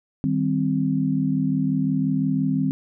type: chord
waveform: sine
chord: C minor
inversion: first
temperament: equal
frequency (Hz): 155.56 / 196 / 261.6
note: Eb3 / G3 / C4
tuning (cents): 0 / 0 / 0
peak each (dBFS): -24 / -25 / -22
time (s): 0.24-2.71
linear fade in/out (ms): 0
effects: none